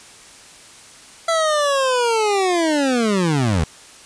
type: linear sweep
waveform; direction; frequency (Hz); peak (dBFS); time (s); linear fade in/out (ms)
25% pulse; down; 670 to 72.8; -12; 1.28-3.64; 5
effects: white hiss -43 dBFS RMS until 4.05 s + resampled to 22050 Hz